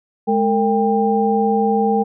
sine tone cluster, 211.1 / 455.5 / 794 Hz, G#3 / A#4 / G5, +29 / -40 / +22 cents, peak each -18 dBFS, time 0.27-2.04 s, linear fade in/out 20 ms, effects none

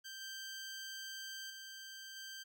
15% pulse tone with level steps, 1568 Hz, G6, in tune, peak -40 / -38 / -42 / -40 dBFS, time 0.04-2.44 s, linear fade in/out 20 ms, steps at 0.21 / 1.5 / 2.16 s, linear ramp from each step 2 ms, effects none

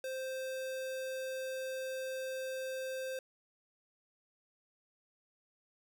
square tone, 523 Hz, C5, 1 cent flat, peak -38 dBFS, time 0.04-3.19 s, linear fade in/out 2 ms, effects none

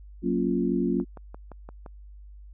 sine chord, Gb major seventh, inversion none, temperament equal, 185 / 233.1 / 277.2 / 349.2 Hz, Gb3 / Bb3 / Db4 / F4, 0 / 0 / 0 / 0 cents, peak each -28 dBFS, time 0.22-1.05 s, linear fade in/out 50 ms
click train, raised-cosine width 1 ms, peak -28 dBFS, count 6, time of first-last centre 1-1.862 s, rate 5.8 Hz
effects added 50 Hz sine -43 dBFS peak until 2.53 s

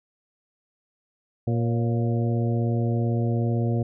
harmonic tone with a mistuned harmonic, 117.5 Hz, A#2, 14 cents sharp, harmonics 1 / 2 / 3 / 4 / 5 / 6, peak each -22 / -28 / -32 / -34 / -36 / -38 dBFS, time 1.47-3.83 s, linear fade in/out 5 ms, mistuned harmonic 5, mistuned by -65 cents, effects none

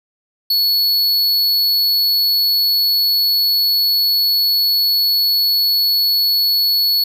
square tone, 4400 Hz, C#8, 14 cents flat, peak -13 dBFS, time 0.5-7.04 s, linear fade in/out 5 ms, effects none

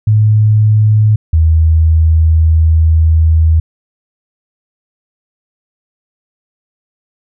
sine tone pair in turn, 107.3 / 80.16 Hz, A2 / E2, -43 / -48 cents, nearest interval perfect fourth, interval 505 cents, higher first, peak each -5 dBFS, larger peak neither, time 0.07-1.16 / 1.33-3.6 s, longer second, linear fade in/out 5 ms, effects none

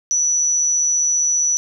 sine tone with amplitude modulation, 5920 Hz, F#8, in tune, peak -13 dBFS, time 0.11-1.57 s, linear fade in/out 0 ms, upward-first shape sine, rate 155 Hz, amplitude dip 35%, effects none

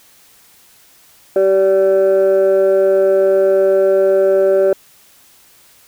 sine tone pair together, 385.8 / 578 Hz, G4 / D5, -28 / -28 cents, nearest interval perfect fifth, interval 700 cents, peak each -10 dBFS, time 1.36-4.73 s, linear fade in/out 2 ms, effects tanh soft clip ceiling -6 dBFS + white hiss -48 dBFS RMS until 5.87 s

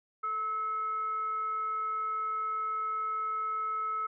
sine tone with frequency modulation, 1296 Hz, E6, 30 cents flat, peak -30 dBFS, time 0.23-4.07 s, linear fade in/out 10 ms, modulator 855 Hz, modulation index 0.2, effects none

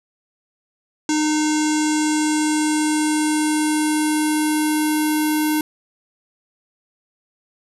square tone with low-pass filter sweep, 305.8 Hz, D#4, 30 cents flat, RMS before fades -19 dBFS, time 1.09-5.61 s, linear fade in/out 2 ms, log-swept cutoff 6900 to 12000 Hz, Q 4.1, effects none

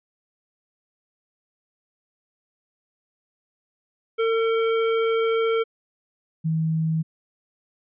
square / sine tone pair in turn, 452.3 / 160.19 Hz, A4 / E3, +48 / -49 cents, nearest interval octave + tritone, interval 1797 cents, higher first, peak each -20 / -20 dBFS, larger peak neither, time 4.18-5.64 / 6.44-7.03 s, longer first, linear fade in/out 20 ms, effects resampled to 8000 Hz

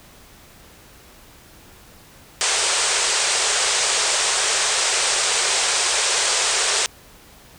white band-pass noise, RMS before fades -20 dBFS, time 2.41-6.86 s, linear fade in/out 0 ms, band 370 to 9000 Hz, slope 96 dB/octave, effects pink hiss -47 dBFS RMS until 7.58 s

